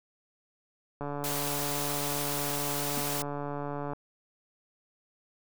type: click train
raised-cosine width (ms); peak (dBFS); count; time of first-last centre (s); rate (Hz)
1; -22; 422; 1.01-3.934; 144
type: high-pass noise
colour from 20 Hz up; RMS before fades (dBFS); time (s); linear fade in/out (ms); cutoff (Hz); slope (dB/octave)
white; -34; 1.24-3.22; 0; 570; 48
type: tone with exponential decay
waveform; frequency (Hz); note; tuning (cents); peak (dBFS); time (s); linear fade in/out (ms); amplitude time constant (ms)
square; 244; B3; -21; -32; 2.97-3.06; 5; 18
effects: none